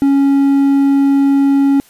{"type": "tone", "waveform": "triangle", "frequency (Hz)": 277.2, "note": "C#4", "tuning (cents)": 0, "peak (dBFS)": -6, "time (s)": [0.02, 1.8], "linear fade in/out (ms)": 0, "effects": ["white hiss -47 dBFS RMS until 1.89 s", "resampled to 32000 Hz"]}